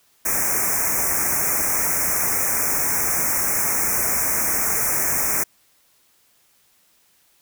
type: band-stop noise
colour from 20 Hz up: white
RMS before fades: -21 dBFS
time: 0.25-5.44 s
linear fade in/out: 10 ms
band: 2400 to 5500 Hz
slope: 96 dB/octave
effects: white hiss -60 dBFS RMS until 7.41 s